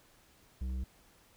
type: tone with tanh clipping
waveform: sine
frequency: 64 Hz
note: C2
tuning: 38 cents flat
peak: -35 dBFS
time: 0.61-0.84 s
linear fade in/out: 5 ms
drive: 9 dB
effects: pink hiss -64 dBFS RMS until 1.36 s